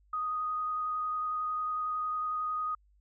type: tone with vibrato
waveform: sine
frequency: 1244.5 Hz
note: D#6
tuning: in tune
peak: -30 dBFS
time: 0.13-2.75 s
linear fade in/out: 5 ms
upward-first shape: square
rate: 11 Hz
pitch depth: 8 cents each way
effects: added 50 Hz sine -62 dBFS peak until 3 s